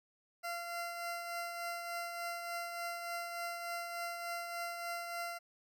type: tone with tremolo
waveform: 20% pulse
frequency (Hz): 688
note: F5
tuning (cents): -26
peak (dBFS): -32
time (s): 0.43-5.39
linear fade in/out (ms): 20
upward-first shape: triangle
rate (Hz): 3.4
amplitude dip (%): 45
effects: none